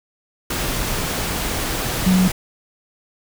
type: tone in noise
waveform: sine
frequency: 185 Hz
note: F#3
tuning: in tune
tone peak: -12 dBFS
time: 2.06-2.28 s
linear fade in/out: 5 ms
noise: pink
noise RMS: -23 dBFS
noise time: 0.5-2.32 s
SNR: +8 dB
effects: none